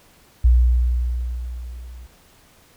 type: tone with level ramp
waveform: sine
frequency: 60.7 Hz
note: B1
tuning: 29 cents flat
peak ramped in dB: -8 to -36 dBFS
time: 0.44-2.07 s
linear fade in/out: 10 ms
effects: tanh soft clip ceiling -4 dBFS + pink hiss -53 dBFS RMS until 2.76 s